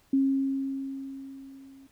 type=tone with level ramp; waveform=sine; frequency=270.8 Hz; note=C#4; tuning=40 cents flat; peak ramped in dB=-19 to -49 dBFS; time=0.13-1.87 s; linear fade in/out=5 ms; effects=pink hiss -64 dBFS RMS until 1.91 s